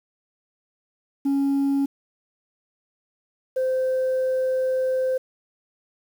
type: tone pair in turn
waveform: sine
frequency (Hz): 277.2 / 518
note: C#4 / C5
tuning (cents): 0 / -17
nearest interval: major seventh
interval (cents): 1083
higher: second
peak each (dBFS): -16 / -18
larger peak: first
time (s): 1.25-1.86 / 3.56-5.18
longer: second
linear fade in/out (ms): 10
effects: tanh soft clip ceiling -18 dBFS + 8-bit